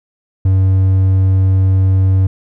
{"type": "tone", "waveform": "triangle", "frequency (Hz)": 95, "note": "F#2", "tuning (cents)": 46, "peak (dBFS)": -6, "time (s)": [0.45, 2.27], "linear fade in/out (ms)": 5, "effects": []}